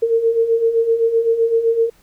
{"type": "beating tone pair", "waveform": "sine", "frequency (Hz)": [451.6, 459.4], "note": ["A4", "A#4"], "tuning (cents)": [45, -25], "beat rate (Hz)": 7.8, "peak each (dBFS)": [-20, -14], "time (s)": [0.02, 1.9], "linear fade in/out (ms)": 10, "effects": ["pink hiss -55 dBFS RMS until 2.02 s"]}